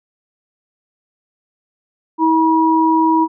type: tone pair together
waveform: sine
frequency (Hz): 321.7 / 964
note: E4 / B5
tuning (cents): -42 / -42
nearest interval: octave + perfect fifth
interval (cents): 1900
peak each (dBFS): -13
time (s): 2.18-3.28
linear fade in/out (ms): 50
effects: none